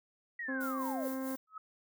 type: linear sweep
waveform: sine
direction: down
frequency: 1943 to 493.9 Hz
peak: -37 dBFS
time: 0.39-1.08 s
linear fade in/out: 5 ms
type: harmonic tone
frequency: 264.2 Hz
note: C4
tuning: 17 cents sharp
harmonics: 1 / 2 / 3 / 4 / 5 / 6 / 7 / 8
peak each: -36 / -42 / -52 / -48 / -57 / -53 / -62 / -61 dBFS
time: 0.48-1.36 s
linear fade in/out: 10 ms
type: noise with tremolo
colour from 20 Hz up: violet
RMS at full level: -45 dBFS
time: 0.6-1.37 s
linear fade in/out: 10 ms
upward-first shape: sine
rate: 4.6 Hz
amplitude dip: 65%
type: tone with exponential growth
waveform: sine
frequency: 1282 Hz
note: E6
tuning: 49 cents flat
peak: -38 dBFS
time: 1.47-1.58 s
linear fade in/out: 5 ms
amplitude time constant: 23 ms
effects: none